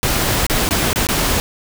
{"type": "noise with dropouts", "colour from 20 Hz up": "pink", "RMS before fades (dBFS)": -17, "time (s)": [0.03, 1.4], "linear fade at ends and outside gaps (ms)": 0, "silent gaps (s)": [[0.466, 0.498], [0.69, 0.709], [0.931, 0.959], [1.069, 1.088]], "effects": []}